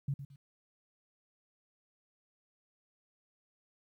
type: tone with echo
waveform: sine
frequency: 139.1 Hz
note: C#3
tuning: 6 cents sharp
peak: -30 dBFS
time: 0.08-0.14 s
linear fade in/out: 5 ms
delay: 110 ms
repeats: 2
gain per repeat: -11 dB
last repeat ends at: 0.36 s
effects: 12-bit